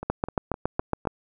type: two click trains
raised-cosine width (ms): 1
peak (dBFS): -9 / -19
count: 8 / 5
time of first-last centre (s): 0.1-1.072 / 0.03-1.053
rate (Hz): 7.2 / 3.91
effects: none